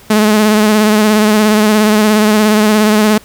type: tone with vibrato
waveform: sawtooth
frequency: 213.2 Hz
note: G#3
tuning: 46 cents sharp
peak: -3 dBFS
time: 0.1-3.18 s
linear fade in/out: 5 ms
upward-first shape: sine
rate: 17 Hz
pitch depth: 35 cents each way
effects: pink hiss -40 dBFS RMS until 3.24 s

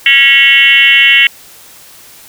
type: tone with frequency modulation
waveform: sine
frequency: 2471 Hz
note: D#7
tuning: 13 cents flat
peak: -3 dBFS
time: 0.06-1.27 s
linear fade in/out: 2 ms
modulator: 273 Hz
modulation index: 2.3
effects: white hiss -37 dBFS RMS until 2.28 s

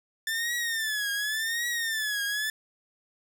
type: tone with vibrato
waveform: sawtooth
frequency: 1769 Hz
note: A6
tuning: 9 cents sharp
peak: -24 dBFS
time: 0.27-2.5 s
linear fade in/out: 2 ms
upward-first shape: triangle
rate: 0.89 Hz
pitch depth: 150 cents each way
effects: none

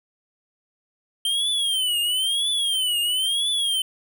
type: tone with vibrato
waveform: square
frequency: 3136 Hz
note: G7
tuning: in tune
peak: -21 dBFS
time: 1.25-3.82 s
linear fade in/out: 2 ms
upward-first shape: triangle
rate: 1 Hz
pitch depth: 190 cents each way
effects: none

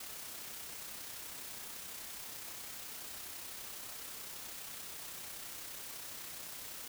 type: noise with amplitude modulation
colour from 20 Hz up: white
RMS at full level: -45 dBFS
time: 0-6.88 s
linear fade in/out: 5 ms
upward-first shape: sine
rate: 31.9 Hz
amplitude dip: 30%
effects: none

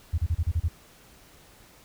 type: tone bursts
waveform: sine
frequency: 82.41 Hz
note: E2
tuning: in tune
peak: -20 dBFS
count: 7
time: 0.13-0.685 s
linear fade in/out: 10 ms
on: 51 ms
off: 33 ms
effects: tanh soft clip ceiling -16 dBFS + pink hiss -54 dBFS RMS until 1.84 s

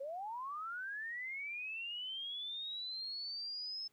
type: linear sweep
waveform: sine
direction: up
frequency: 523.3 to 5240 Hz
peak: -40 dBFS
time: 0-3.88 s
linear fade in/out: 10 ms
effects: pink hiss -75 dBFS RMS until 3.92 s + high-pass 150 Hz 12 dB/octave

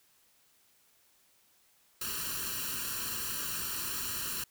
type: noise with comb filter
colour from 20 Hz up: white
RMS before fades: -36 dBFS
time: 2.01-4.44 s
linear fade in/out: 5 ms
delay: 0.7 ms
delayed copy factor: +0.85
effects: white hiss -67 dBFS RMS until 4.5 s

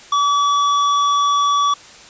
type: tone with hard clipping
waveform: sine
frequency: 1145 Hz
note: D6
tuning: 44 cents flat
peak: -15 dBFS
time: 0.12-1.74 s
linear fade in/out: 5 ms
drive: 11 dB
effects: white hiss -41 dBFS RMS until 2.09 s + resampled to 16000 Hz

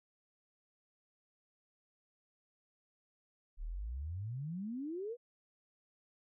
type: exponential sweep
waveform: sine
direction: up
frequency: 33.92 to 499.7 Hz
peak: -38 dBFS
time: 3.57-5.17 s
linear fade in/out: 50 ms
effects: none

